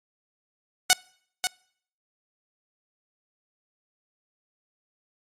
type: tone with echo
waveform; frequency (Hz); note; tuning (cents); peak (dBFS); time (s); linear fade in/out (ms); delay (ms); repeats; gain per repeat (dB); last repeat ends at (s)
5% pulse; 738; F#5; -5; -3; 0.9-0.93; 0; 540; 1; -8; 1.47
effects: noise-tail reverb RT60 0.6 s tail -26 dB re dry + MP3 64 kbps